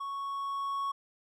triangle tone with level ramp, 1108.7 Hz, C#6, in tune, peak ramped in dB -33 to -28 dBFS, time 0-0.92 s, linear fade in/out 10 ms, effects none

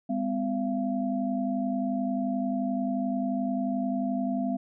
sine tone cluster, 202.3 / 253.7 / 681 Hz, G#3 / B3 / F5, -45 / +47 / -44 cents, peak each -31 / -28 / -33 dBFS, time 0.09-4.57 s, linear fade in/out 10 ms, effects none

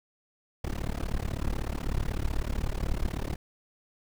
brown noise with amplitude modulation, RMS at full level -26 dBFS, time 0.64-3.36 s, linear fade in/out 5 ms, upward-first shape sine, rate 36.1 Hz, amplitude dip 100%, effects none

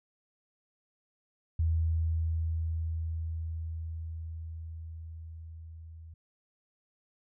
sine tone with level ramp, 81.3 Hz, E2, 23 cents flat, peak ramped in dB -24 to -45 dBFS, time 1.59-6.14 s, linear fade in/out 5 ms, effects none

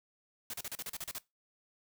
white noise bursts, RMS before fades -40 dBFS, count 10, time 0.5-1.184 s, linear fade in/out 2 ms, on 36 ms, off 36 ms, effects noise-tail reverb RT60 0.2 s tail -20 dB re dry

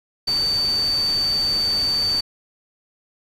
sine tone in noise, 4575 Hz, D8, 46 cents flat, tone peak -18 dBFS, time 0.27-2.21 s, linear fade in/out 10 ms, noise pink, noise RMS -33 dBFS, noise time 0.27-2.21 s, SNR +12 dB, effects resampled to 32000 Hz

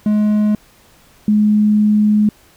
triangle / sine tone pair in turn, 210.8 / 210.8 Hz, G#3 / G#3, +26 / +26 cents, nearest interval unison, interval 0 cents, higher neither, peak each -9 dBFS, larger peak neither, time 0.06-0.55 / 1.28-2.29 s, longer second, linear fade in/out 2 ms, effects pink hiss -49 dBFS RMS until 2.56 s

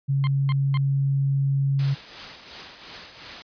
sine tone, 137.9 Hz, C#3, 9 cents flat, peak -19 dBFS, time 0.08-1.95 s, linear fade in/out 20 ms
20% pulse tone bursts, 1051 Hz, C6, 7 cents sharp, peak -25 dBFS, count 3, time 0.24-0.773 s, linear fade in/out 0 ms, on 31 ms, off 220 ms
white noise with tremolo, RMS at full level -35 dBFS, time 1.79-3.42 s, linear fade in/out 0 ms, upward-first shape triangle, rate 2.8 Hz, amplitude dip 60%
effects resampled to 11025 Hz

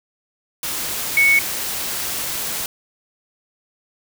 sine tone in noise, 2217 Hz, C#7, in tune, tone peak -11 dBFS, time 1.17-1.39 s, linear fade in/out 2 ms, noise white, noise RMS -25 dBFS, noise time 0.63-2.66 s, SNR +11 dB, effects none

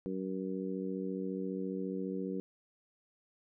harmonic tone, 94.6 Hz, F#2, 39 cents sharp, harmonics 2 / 3 / 4 / 5, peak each -38 / -40 / -41 / -42 dBFS, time 0.06-2.4 s, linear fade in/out 0 ms, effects none

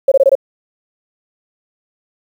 sine tone bursts, 544 Hz, C#5, 33 cents flat, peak -5 dBFS, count 5, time 0.08-0.353 s, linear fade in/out 5 ms, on 37 ms, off 22 ms, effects 7-bit

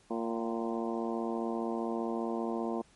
harmonic tone with a mistuned harmonic, 115.1 Hz, A#2, 22 cents flat, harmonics 2 / 3 / 4 / 5 / 6 / 7 / 8 / 9, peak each -35 / -36 / -39 / -43 / -41 / -44 / -44 / -45 dBFS, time 0.1-2.82 s, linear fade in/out 10 ms, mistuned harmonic 7, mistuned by -65 cents, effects pink hiss -63 dBFS RMS until 2.95 s + MP3 48 kbps

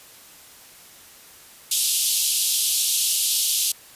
white band-pass noise, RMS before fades -22 dBFS, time 1.71-3.72 s, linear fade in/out 5 ms, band 2900 to 13000 Hz, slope 48 dB/octave, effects white hiss -47 dBFS RMS until 3.95 s + resampled to 32000 Hz

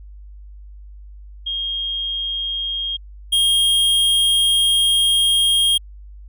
sine / square tone pair in turn, 3240 / 3240 Hz, G#7 / G#7, -43 / -43 cents, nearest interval unison, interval 0 cents, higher neither, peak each -21 / -14 dBFS, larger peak second, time 1.46-2.97 / 3.32-5.78 s, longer second, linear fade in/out 10 ms, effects added 50 Hz sine -36 dBFS peak until 6.28 s

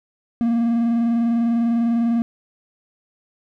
triangle tone with vibrato, 233.1 Hz, A#3, in tune, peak -14 dBFS, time 0.41-2.22 s, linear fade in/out 0 ms, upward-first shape square, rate 20 Hz, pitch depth 31 cents each way, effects none

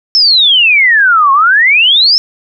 sine exponential two-way sweep, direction down then up, 5390 to 1067 to 5390 Hz, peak -4 dBFS, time 0.15-2.18 s, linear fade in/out 0 ms, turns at 1.32 s, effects none

